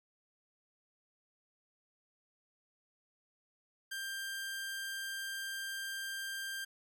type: tone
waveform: sawtooth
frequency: 1586 Hz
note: G6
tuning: 20 cents sharp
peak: -35 dBFS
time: 3.91-6.65 s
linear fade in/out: 10 ms
effects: none